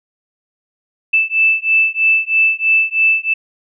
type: beating tone pair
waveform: sine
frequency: 2637 / 2640.1 Hz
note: E7 / E7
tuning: 0 / +2 cents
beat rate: 3.1 Hz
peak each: -14 dBFS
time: 1.13-3.34 s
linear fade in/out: 10 ms
effects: none